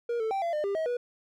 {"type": "tone with pitch steps", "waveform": "triangle", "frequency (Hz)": [473.1, 442.2, 780, 680, 603, 398.5, 638, 486.7], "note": ["A#4", "A4", "G5", "F5", "D5", "G4", "D#5", "B4"], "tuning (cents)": [26, 9, -9, -46, 46, 28, 43, -25], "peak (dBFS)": -25, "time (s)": [0.09, 0.97], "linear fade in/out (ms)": 5, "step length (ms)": 110, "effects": []}